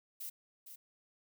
violet noise with echo, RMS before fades -43 dBFS, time 0.2-0.3 s, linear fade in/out 10 ms, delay 460 ms, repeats 1, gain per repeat -8 dB, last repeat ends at 0.76 s, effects none

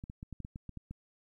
clicks, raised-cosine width 5 ms, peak -30 dBFS, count 10, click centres 0.039 / 0.099 / 0.229 / 0.327 / 0.403 / 0.449 / 0.559 / 0.693 / 0.773 / 0.91 s, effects 12-bit

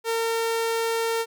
sawtooth tone, 456.2 Hz, A#4, 37 cents flat, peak -19 dBFS, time 0.04-1.26 s, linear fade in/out 50 ms, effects none

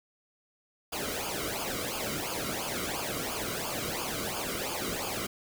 pink noise with flanger, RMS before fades -34 dBFS, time 0.92-5.27 s, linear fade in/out 10 ms, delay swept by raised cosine 0.51 to 1.18 ms, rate 2.9 Hz, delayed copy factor -0.8, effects none

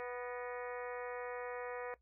harmonic tone with a mistuned harmonic, 246.1 Hz, B3, 6 cents flat, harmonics 2 / 3 / 4 / 5 / 6 / 7 / 8 / 9 / 10, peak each -42 / -49 / -51 / -52 / -54 / -54 / -53 / -55 / -59 dBFS, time 0-1.94 s, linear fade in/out 0 ms, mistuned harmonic 8, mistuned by -69 cents, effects noise-tail reverb RT60 0.1 s tail -17 dB re dry + added 60 Hz sine -70 dBFS peak until 2.01 s

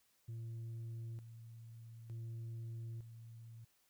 sine tone with tremolo, 114.6 Hz, A#2, 29 cents flat, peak -40 dBFS, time 0.28-3.65 s, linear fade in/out 10 ms, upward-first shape square, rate 0.55 Hz, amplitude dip 70%, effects tanh soft clip ceiling -42 dBFS + white hiss -75 dBFS RMS until 3.89 s

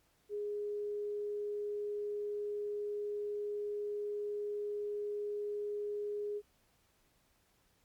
sine tone, 414 Hz, G#4, 5 cents flat, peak -35 dBFS, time 0.29-6.42 s, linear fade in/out 50 ms, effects pink hiss -72 dBFS RMS until 7.84 s + MP3 96 kbps

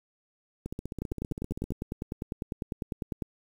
two click trains, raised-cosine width 3 ms, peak -22 / -19 dBFS, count 17 / 23, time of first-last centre 0.66-1.706 / 1.02-3.222 s, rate 15.3 / 9.99 Hz, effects 8-bit

